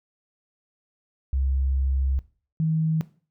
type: tone pair in turn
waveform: sine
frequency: 66.9 / 159.12 Hz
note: C2 / D#3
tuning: +39 / +39 cents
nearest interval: octave + minor third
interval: 1500 cents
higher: second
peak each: -21 / -20 dBFS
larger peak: second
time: 1.33-2.19 / 2.6-3.01 s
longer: first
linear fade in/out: 0 ms
effects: noise-tail reverb RT60 0.4 s tail -17 dB re dry